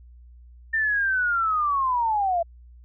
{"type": "linear sweep", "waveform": "sine", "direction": "down", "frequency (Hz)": [1808, 661], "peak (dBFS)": -20, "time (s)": [0.73, 2.43], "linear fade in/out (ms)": 10, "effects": ["added 60 Hz sine -45 dBFS peak until 2.84 s"]}